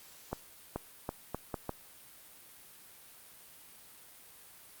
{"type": "accelerating click train", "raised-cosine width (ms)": 1, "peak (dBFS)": -20, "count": 6, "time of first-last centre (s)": [0.33, 1.694], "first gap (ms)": 430, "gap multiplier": 0.77, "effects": ["white hiss -55 dBFS RMS until 4.8 s", "Opus 48 kbps"]}